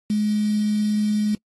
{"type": "tone with quantisation", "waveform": "sine", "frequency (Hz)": 210.8, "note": "G#3", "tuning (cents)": 26, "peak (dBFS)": -18, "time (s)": [0.1, 1.35], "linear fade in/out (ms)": 2, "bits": 6, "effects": ["noise-tail reverb RT60 0.1 s tail -26 dB re dry", "AAC 32 kbps"]}